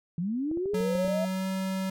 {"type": "linear sweep", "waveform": "sine", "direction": "up", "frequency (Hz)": [160, 660], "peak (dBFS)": -27, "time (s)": [0.18, 1.25], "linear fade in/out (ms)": 2}
{"type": "clicks", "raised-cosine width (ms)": 2, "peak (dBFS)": -29, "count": 8, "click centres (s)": [0.514, 0.573, 0.658, 0.736, 0.806, 0.953, 1.048, 1.079]}
{"type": "tone with pitch glide", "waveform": "square", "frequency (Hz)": [185, 189.98], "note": ["F#3", "F#3"], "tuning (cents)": [0, 46], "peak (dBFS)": -29, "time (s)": [0.74, 1.9], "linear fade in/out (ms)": 5, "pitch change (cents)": 46, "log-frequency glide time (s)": [1.08, 1.47]}
{"effects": []}